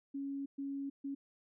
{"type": "tone bursts at uneven times", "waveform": "sine", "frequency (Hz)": 277.2, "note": "C#4", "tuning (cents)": 0, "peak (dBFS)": -37, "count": 3, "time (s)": [[0.14, 0.46], [0.58, 0.9], [1.04, 1.15]], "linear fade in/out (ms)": 10, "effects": []}